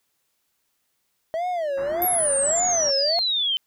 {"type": "tone with vibrato", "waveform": "triangle", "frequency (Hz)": 630, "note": "D#5", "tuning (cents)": 21, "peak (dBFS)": -21, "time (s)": [1.34, 3.19], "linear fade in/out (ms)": 0, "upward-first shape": "sine", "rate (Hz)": 1.7, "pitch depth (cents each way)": 250}
{"type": "tone with exponential growth", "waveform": "sine", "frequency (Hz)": 346.6, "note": "F4", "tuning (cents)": -13, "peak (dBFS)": -27, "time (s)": [1.49, 2.05], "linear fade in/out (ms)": 1, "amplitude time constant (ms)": 120}
{"type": "low-pass noise", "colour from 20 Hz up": "white", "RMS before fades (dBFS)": -39, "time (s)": [1.77, 2.91], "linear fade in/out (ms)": 10, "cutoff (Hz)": 1800, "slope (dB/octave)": 48}
{"type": "exponential sweep", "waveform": "sine", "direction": "down", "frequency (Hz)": [11840, 3037], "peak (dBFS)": -20, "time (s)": [2.02, 3.57], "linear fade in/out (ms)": 0}
{"effects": ["white hiss -72 dBFS RMS until 3.66 s"]}